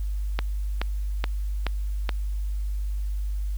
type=click train; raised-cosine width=0.3 ms; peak=-10 dBFS; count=5; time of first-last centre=0.39-2.092 s; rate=2.35 Hz; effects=added 50 Hz sine -25 dBFS peak until 3.57 s + white hiss -55 dBFS RMS until 3.57 s